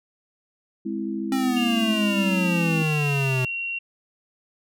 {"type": "chord", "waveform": "sine", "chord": "Ab augmented", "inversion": "none", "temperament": "equal", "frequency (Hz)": [207.7, 261.6, 329.6], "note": ["Ab3", "C4", "E4"], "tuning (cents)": [0, 0, 0], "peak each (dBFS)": [-29, -32, -29], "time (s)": [0.85, 2.83], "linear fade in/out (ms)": 10}
{"type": "exponential sweep", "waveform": "square", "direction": "down", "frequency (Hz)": [269, 126.6], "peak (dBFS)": -22, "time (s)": [1.32, 3.45], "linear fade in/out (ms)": 2}
{"type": "tone with pitch glide", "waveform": "sine", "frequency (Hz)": [2794, 2744], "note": ["F7", "F7"], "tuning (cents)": [0, -31], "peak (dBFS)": -26, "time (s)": [1.56, 3.79], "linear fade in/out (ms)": 10, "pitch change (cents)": -31, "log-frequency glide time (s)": [1.95, 2.59]}
{"effects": []}